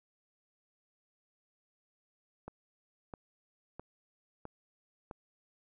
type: click train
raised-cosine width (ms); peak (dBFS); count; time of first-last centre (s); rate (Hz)
1; -29; 5; 2.48-5.112; 1.52
effects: none